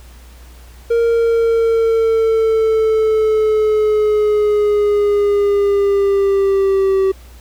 triangle linear sweep, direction down, 466.1 to 383.7 Hz, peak -9 dBFS, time 0.9-7.12 s, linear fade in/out 10 ms, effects added 60 Hz sine -37 dBFS peak until 7.4 s + pink hiss -46 dBFS RMS until 7.4 s

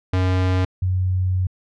square / sine tone pair in turn, 92.4 / 92.4 Hz, F#2 / F#2, -2 / -2 cents, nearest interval unison, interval 0 cents, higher neither, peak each -17 dBFS, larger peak neither, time 0.13-0.65 / 0.82-1.47 s, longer second, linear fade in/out 5 ms, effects low-pass 4000 Hz 12 dB/octave

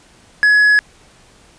sine tone with hard clipping, 1688 Hz, G#6, 28 cents sharp, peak -9 dBFS, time 0.43-0.79 s, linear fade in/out 0 ms, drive 3 dB, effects pink hiss -48 dBFS RMS until 1.58 s + resampled to 22050 Hz

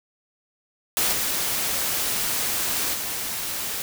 white noise with level steps, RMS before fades -22 / -25 / -29 dBFS, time 0.97-3.82 s, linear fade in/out 0 ms, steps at 1.12 / 2.93 s, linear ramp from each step 20 ms, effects none

